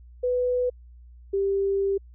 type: tone pair in turn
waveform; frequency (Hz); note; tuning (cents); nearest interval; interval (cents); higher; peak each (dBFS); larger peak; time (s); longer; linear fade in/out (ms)
sine; 496.7 / 393.7; B4 / G4; +10 / +8; major third; 402; first; -21; neither; 0.23-0.7 / 1.33-1.98; second; 10
effects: added 60 Hz sine -45 dBFS peak until 2.14 s